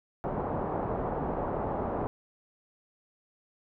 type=low-pass noise; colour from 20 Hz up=white; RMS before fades=-32 dBFS; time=0.24-2.07 s; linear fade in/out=0 ms; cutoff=890 Hz; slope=24 dB/octave; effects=none